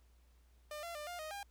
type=tone with pitch steps; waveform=sawtooth; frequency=601 / 683 / 598 / 704 / 623 / 804 Hz; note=D5 / F5 / D5 / F5 / D#5 / G5; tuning=+40 / -39 / +31 / +14 / +2 / +44 cents; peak=-39 dBFS; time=0.71-1.43 s; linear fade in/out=2 ms; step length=120 ms; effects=added 60 Hz sine -63 dBFS peak until 1.5 s + pink hiss -75 dBFS RMS until 1.5 s